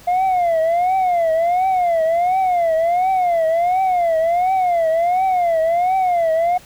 sine tone with vibrato, 700 Hz, F5, 4 cents sharp, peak -11 dBFS, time 0.07-6.58 s, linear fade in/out 10 ms, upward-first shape triangle, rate 1.4 Hz, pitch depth 170 cents each way, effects tanh soft clip ceiling -13 dBFS + pink hiss -44 dBFS RMS until 6.65 s

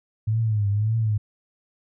sine tone with vibrato, 106.9 Hz, A2, 49 cents flat, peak -19 dBFS, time 0.27-1.18 s, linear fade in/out 10 ms, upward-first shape triangle, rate 1.8 Hz, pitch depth 120 cents each way, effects none

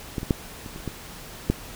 clicks, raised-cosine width 3 ms, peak -14 / -19 / -6 / -24 / -26 / -16 / -6 dBFS, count 7, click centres 0.182 / 0.231 / 0.308 / 0.662 / 0.761 / 0.877 / 1.5 s, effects pink hiss -41 dBFS RMS until 1.75 s

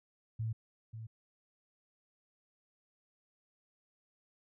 sine tone with echo, 111.7 Hz, A2, 27 cents sharp, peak -33 dBFS, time 0.39-0.53 s, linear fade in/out 10 ms, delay 540 ms, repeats 1, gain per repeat -9 dB, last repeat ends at 1.07 s, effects none

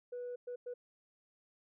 sine tone bursts at uneven times, 490 Hz, B4, 14 cents flat, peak -38 dBFS, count 3, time 0.12-0.36 / 0.47-0.56 / 0.66-0.74 s, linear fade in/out 10 ms, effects tanh soft clip ceiling -37 dBFS

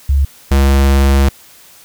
sine / square tone pair in turn, 69.3 / 68.54 Hz, C#2 / C#2, 0 / -19 cents, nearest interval unison, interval 19 cents, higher first, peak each -8 dBFS, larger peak neither, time 0.09-0.25 / 0.51-1.29 s, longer second, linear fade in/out 5 ms, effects white hiss -42 dBFS RMS until 1.84 s

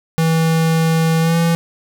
square tone with pitch glide, 162.5 to 167.26 Hz, E3 to E3, -24 to +26 cents, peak -13 dBFS, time 0.18-1.55 s, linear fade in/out 0 ms, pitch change +50 cents, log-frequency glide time 1.2-1.37 s, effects none

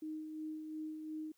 sine tone with tremolo, 311.1 Hz, D#4, in tune, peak -39 dBFS, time 0.02-1.32 s, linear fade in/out 5 ms, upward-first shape sine, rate 2.8 Hz, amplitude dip 40%, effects white hiss -75 dBFS RMS until 1.37 s

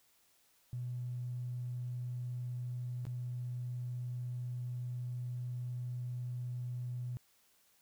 triangle tone with dropouts, 123.2 Hz, B2, 4 cents flat, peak -33 dBFS, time 0.73-7.17 s, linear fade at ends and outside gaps 0 ms, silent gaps 3.053-3.067 s, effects tanh soft clip ceiling -35 dBFS + white hiss -70 dBFS RMS until 7.81 s

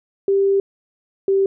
sine tone pair in turn, 393.6 / 389.8 Hz, G4 / G4, +7 / -10 cents, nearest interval unison, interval 17 cents, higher first, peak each -13 dBFS, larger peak neither, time 0.28-0.6 / 1.28-1.46 s, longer first, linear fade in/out 2 ms, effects none

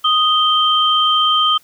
sine tone pair together, 1244.5 / 3136 Hz, D#6 / G7, 0 / 0 cents, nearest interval octave + major third, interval 1600 cents, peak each -14 dBFS, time 0.04-1.58 s, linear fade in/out 10 ms, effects white hiss -52 dBFS RMS until 1.63 s

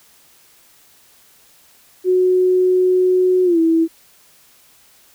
sine tone with pitch glide, 367.3 to 327.2 Hz, F#4 to E4, -13 to -13 cents, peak -11 dBFS, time 2.04-3.88 s, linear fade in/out 50 ms, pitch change -200 cents, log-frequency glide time 3.44-3.59 s, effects white hiss -51 dBFS RMS until 5.14 s

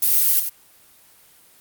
violet noise with echo, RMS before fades -17 dBFS, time 0.02-0.4 s, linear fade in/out 5 ms, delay 92 ms, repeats 1, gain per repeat -8 dB, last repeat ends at 0.492 s, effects white hiss -52 dBFS RMS until 1.6 s + Opus 24 kbps

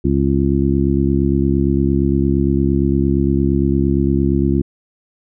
harmonic tone, 68.7 Hz, C#2, 15 cents flat, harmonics 1 / 2 / 3 / 4 / 5, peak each -19 / -19 / -19 / -19 / -19 dBFS, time 0.04-4.62 s, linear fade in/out 10 ms, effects none

